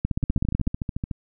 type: two click trains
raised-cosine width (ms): 5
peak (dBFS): -14 / -10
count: 13 / 11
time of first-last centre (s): 0.23-1.112 / 0.05-0.675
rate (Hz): 13.6 / 16
effects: none